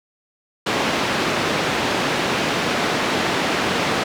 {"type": "band-pass noise", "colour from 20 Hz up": "pink", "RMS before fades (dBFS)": -21, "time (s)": [0.66, 4.04], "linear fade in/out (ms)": 10, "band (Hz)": [200, 3900], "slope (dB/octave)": 12, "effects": []}